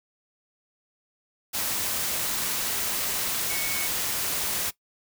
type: tone in noise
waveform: sine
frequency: 2217 Hz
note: C#7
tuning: in tune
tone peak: -33 dBFS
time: 3.49-3.88 s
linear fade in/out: 20 ms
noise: white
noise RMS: -28 dBFS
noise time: 1.53-4.71 s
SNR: -8 dB
effects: noise-tail reverb RT60 0.1 s tail -18 dB re dry